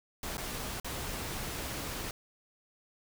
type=noise with dropouts; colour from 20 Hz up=pink; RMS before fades=-38 dBFS; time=0.23-2.11 s; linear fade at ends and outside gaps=2 ms; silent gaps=0.371-0.379 / 0.8-0.845 s; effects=none